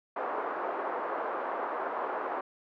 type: band-pass noise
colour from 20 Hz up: white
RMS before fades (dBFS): -34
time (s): 0.16-2.41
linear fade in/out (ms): 5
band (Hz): 360 to 1200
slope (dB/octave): 24
effects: none